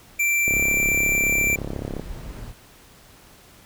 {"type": "tone", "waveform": "square", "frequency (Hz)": 2349, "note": "D7", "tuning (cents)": 0, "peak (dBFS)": -19, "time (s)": [0.19, 1.56], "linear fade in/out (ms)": 10}
{"type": "noise", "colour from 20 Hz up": "brown", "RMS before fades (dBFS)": -35, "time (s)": [0.48, 2.54], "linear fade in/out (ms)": 50}
{"type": "click train", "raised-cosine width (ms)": 2, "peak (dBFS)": -16, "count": 53, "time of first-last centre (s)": [0.48, 1.996], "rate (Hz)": 34.3}
{"effects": ["pink hiss -50 dBFS RMS until 3.65 s"]}